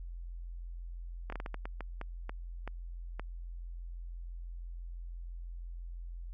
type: slowing click train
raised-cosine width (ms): 0.5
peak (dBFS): -25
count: 12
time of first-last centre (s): 1.3-3.196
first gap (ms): 24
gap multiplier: 1.36
effects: added 43 Hz sine -40 dBFS peak until 6.33 s